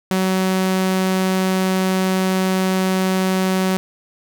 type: tone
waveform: sawtooth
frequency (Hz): 187.8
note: F#3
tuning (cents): +26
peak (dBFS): -12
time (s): 0.11-3.77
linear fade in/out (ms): 0
effects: none